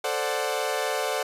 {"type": "chord", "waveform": "sawtooth", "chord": "D dominant seventh", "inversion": "second", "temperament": "equal", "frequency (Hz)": [440, 523.3, 587.3, 740], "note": ["A4", "C5", "D5", "F#5"], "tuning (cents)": [0, 0, 0, 0], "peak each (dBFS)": -27, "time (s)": [0.04, 1.23], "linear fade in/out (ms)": 5, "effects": ["resampled to 32000 Hz"]}